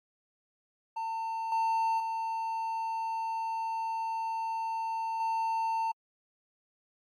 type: tone with level steps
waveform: triangle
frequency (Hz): 900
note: A5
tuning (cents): +39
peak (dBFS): -30 / -24 / -29 / -26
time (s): 0.96-5.92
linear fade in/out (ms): 10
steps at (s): 1.52 / 2 / 5.2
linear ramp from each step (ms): 2
effects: AAC 64 kbps